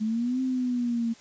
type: exponential two-way sweep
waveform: sine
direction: up then down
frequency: 212.4 to 261.6 to 227.9 Hz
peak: -24 dBFS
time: 0-1.14 s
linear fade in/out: 20 ms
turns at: 0.41 s
effects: white hiss -52 dBFS RMS until 1.2 s + resampled to 16000 Hz